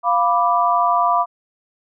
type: chord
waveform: sine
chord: B diminished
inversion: second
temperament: equal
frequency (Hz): 698.5 / 987.8 / 1174.7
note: F5 / B5 / D6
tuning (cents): 0 / 0 / 0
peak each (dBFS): -18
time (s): 0.03-1.26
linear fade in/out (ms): 50
effects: none